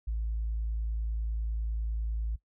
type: tone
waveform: sine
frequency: 55 Hz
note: A1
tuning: in tune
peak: -28 dBFS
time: 0.07-2.36 s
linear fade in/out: 10 ms
effects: noise-tail reverb RT60 0.1 s tail -18 dB re dry + tanh soft clip ceiling -25 dBFS